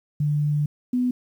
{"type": "tone pair in turn", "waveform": "sine", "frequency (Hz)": [148, 248.9], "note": ["D3", "B3"], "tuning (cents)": [14, 14], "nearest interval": "major sixth", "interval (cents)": 900, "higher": "second", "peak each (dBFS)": -19, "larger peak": "neither", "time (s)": [[0.2, 0.66], [0.93, 1.11]], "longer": "first", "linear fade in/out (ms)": 5, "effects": ["9-bit"]}